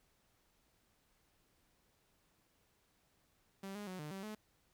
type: tone with pitch steps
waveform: sawtooth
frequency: 194.5 / 206.6 / 184.7 / 150.5 / 193.1 / 214 Hz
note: G3 / G#3 / F#3 / D3 / G3 / A3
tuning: -13 / -9 / -3 / +43 / -26 / -48 cents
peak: -40 dBFS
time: 3.63-4.35 s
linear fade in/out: 5 ms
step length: 120 ms
effects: pink hiss -75 dBFS RMS until 4.73 s